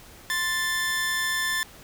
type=tone pair together; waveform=sawtooth; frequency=1046.5 / 1761.4 Hz; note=C6 / A6; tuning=0 / +1 cents; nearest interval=major sixth; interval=901 cents; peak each=-30 / -21 dBFS; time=0.3-1.63 s; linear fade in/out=0 ms; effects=pink hiss -48 dBFS RMS until 1.83 s